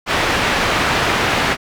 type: low-pass noise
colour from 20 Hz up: white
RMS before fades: -17 dBFS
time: 0.06-1.57 s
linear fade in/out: 50 ms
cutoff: 2200 Hz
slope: 12 dB/octave
effects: none